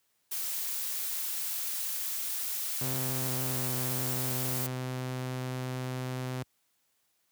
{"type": "noise", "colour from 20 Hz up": "blue", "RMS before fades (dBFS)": -34, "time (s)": [0.31, 4.67], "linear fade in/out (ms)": 10}
{"type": "tone with pitch glide", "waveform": "sawtooth", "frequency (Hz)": [130, 127.91], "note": ["C3", "C3"], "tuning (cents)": [-11, -39], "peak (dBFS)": -29, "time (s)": [2.81, 6.43], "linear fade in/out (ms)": 5, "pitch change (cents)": -28, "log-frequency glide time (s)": [2.98, 4.09]}
{"effects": ["white hiss -74 dBFS RMS until 7.31 s", "high-pass 60 Hz 12 dB/octave"]}